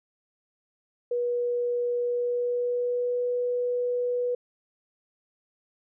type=tone with pitch glide; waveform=sine; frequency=484.1 to 490.3 Hz; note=B4 to B4; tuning=-35 to -13 cents; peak=-24 dBFS; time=1.11-4.35 s; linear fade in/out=5 ms; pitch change=+22 cents; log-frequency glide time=2-3.22 s; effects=none